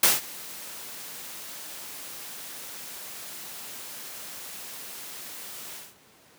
white noise with ADSR envelope, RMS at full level -17 dBFS, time 0.03-5.95 s, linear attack 4 ms, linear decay 170 ms, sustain -23 dB, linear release 200 ms, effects pink hiss -56 dBFS RMS until 6.38 s + high-pass 150 Hz 12 dB/octave

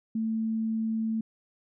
sine tone, 222.4 Hz, A3, 19 cents sharp, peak -26 dBFS, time 0.15-1.21 s, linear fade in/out 5 ms, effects none

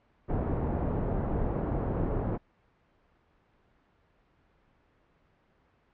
pink low-pass noise, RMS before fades -30 dBFS, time 0.28-2.38 s, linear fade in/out 20 ms, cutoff 660 Hz, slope 12 dB/octave, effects pink hiss -67 dBFS RMS until 5.93 s + low-pass 2000 Hz 12 dB/octave

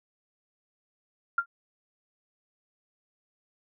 sine tone with exponential decay, 1389 Hz, F6, 10 cents flat, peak -18 dBFS, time 1.38-1.46 s, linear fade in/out 5 ms, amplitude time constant 16 ms, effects none

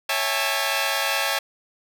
10% pulse chord, A major seventh, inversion first, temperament equal with one note detuned, 554.4 / 659.3 / 810.2 / 880 Hz, C#5 / E5 / G#5 / A5, 0 / 0 / -43 / 0 cents, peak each -19 dBFS, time 0.09-1.39 s, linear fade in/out 5 ms, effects none

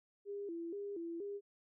sine tone with vibrato, 368.6 Hz, F#4, 7 cents flat, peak -40 dBFS, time 0.25-1.41 s, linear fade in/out 50 ms, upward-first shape square, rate 2.1 Hz, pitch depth 160 cents each way, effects none

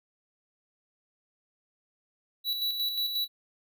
square tone with tremolo, 3933 Hz, B7, 8 cents flat, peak -27 dBFS, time 2.44-3.28 s, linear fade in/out 50 ms, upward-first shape square, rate 5.6 Hz, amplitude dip 45%, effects none

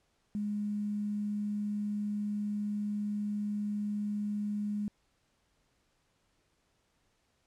sine tone with quantisation, 207.4 Hz, G#3, 2 cents flat, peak -31 dBFS, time 0.35-4.88 s, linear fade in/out 0 ms, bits 10, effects pink hiss -74 dBFS RMS until 7.46 s + low-pass 9000 Hz 12 dB/octave

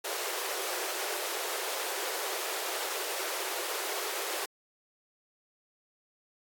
pink high-pass noise, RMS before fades -35 dBFS, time 0.04-4.46 s, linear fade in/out 10 ms, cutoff 350 Hz, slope 96 dB/octave, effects AAC 64 kbps

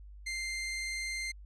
sawtooth tone, 2093 Hz, C7, in tune, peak -31 dBFS, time 0.26-1.32 s, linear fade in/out 10 ms, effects added 50 Hz sine -47 dBFS peak until 1.45 s + resampled to 22050 Hz

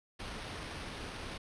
pink noise with sample-and-hold, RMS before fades -43 dBFS, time 0.19-1.38 s, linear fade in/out 10 ms, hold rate 7350 Hz, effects resampled to 22050 Hz

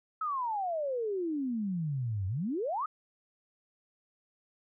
sine exponential two-way sweep, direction down then up, 1309 to 90.9 to 1309 Hz, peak -30 dBFS, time 0.21-2.86 s, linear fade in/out 5 ms, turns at 2.27 s, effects none

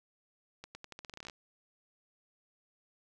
accelerating click train, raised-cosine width 0.2 ms, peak -28 dBFS, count 15, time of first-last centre 0.64-1.298 s, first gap 110 ms, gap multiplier 0.85, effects none

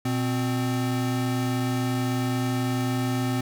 square tone pair together, 121.8 / 258.1 Hz, B2 / C4, -24 / -23 cents, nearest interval octave + minor second, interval 1301 cents, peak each -27 dBFS, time 0.05-3.41 s, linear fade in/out 5 ms, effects none

